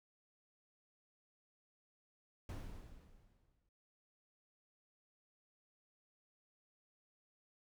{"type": "noise with exponential decay", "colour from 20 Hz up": "brown", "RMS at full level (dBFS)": -42, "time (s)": [2.49, 3.69], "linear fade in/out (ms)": 2, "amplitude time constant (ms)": 260, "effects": []}